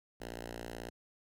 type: tone with notch filter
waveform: 5% pulse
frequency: 58.27 Hz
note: A#1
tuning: in tune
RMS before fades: -44 dBFS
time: 0.2-0.9 s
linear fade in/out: 10 ms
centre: 150 Hz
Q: 1.4
effects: MP3 96 kbps